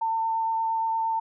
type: tone with vibrato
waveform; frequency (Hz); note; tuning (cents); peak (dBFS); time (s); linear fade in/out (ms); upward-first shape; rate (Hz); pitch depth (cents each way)
sine; 900; A5; +39; -23; 0.01-1.2; 10; sine; 8.6; 11
effects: none